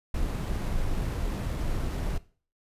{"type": "noise with sample-and-hold", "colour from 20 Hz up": "brown", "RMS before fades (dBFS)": -29, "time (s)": [0.14, 2.18], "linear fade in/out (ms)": 5, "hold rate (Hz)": 11025, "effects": ["noise-tail reverb RT60 0.4 s tail -18 dB re dry", "resampled to 32000 Hz"]}